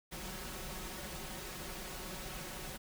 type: noise with comb filter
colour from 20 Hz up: pink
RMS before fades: -44 dBFS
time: 0.11-2.78 s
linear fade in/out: 20 ms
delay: 5.4 ms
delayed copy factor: +0.65
effects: none